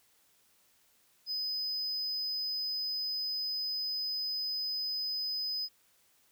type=tone; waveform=triangle; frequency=5020 Hz; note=D#8; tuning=15 cents sharp; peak=-31 dBFS; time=1.26-5.69 s; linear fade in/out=50 ms; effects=white hiss -68 dBFS RMS until 6.31 s